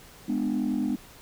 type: chord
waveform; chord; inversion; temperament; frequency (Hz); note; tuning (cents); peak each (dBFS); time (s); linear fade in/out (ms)
sine; G# diminished; none; just; 207.7 / 249.2 / 299; G#3 / B3 / D4; 0 / +16 / +31; -28 / -26 / -28; 0.28-0.96; 10
effects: tanh soft clip ceiling -20 dBFS + pink hiss -50 dBFS RMS until 1.21 s